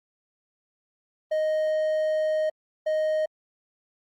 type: tone pair in turn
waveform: triangle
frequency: 622 / 622 Hz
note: D#5 / D#5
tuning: -1 / -1 cents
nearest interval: unison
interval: 0 cents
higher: neither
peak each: -20 dBFS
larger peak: neither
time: 1.31-2.5 / 2.86-3.26 s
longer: first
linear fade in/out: 10 ms
effects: Opus 32 kbps